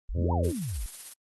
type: exponential two-way sweep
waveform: sine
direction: up then down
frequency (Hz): 30.7 to 987.8 to 41.35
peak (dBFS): -30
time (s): 0.09-0.86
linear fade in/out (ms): 0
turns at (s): 0.32
type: harmonic tone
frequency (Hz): 86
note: F2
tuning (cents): -26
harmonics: 1 / 2 / 3 / 4 / 5 / 6 / 7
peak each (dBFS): -25 / -34 / -35 / -39 / -39 / -38 / -43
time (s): 0.14-0.53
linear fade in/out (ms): 50
type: noise with tremolo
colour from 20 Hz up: blue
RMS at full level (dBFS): -37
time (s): 0.43-1.14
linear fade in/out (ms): 20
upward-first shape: triangle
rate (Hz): 16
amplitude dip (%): 50
effects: Opus 32 kbps